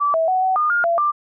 sine tone with pitch steps, 1158 / 650 / 745 / 753 / 1218 / 1416 / 679 / 1185 Hz, D6 / E5 / F#5 / F#5 / D#6 / F6 / F5 / D6, -25 / -24 / +12 / +30 / -37 / +23 / -49 / +15 cents, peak -15 dBFS, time 0-1.12 s, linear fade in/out 20 ms, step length 140 ms, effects none

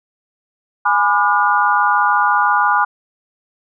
sine chord, G# diminished seventh, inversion none, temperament just, 830.6 / 996.7 / 1196.1 / 1435.3 Hz, G#5 / B5 / D6 / F6, 0 / +16 / +31 / +47 cents, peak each -17 dBFS, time 0.85-2.85 s, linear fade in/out 10 ms, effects none

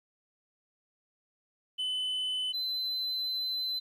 sine tone pair in turn, 3019 / 4047 Hz, F#7 / B7, +34 / +42 cents, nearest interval perfect fourth, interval 508 cents, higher second, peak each -27 / -28 dBFS, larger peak first, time 1.78-2.53 / 2.53-3.8 s, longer second, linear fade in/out 20 ms, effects tanh soft clip ceiling -29 dBFS + 11-bit

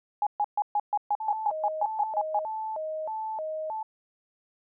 sine tone bursts, 830.6 Hz, G#5, in tune, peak -22 dBFS, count 13, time 0.22-2.391 s, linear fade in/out 2 ms, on 47 ms, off 130 ms
sine tone with vibrato, 740 Hz, F#5, in tune, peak -30 dBFS, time 1.2-3.83 s, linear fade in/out 5 ms, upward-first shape square, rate 1.6 Hz, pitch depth 290 cents each way
effects none

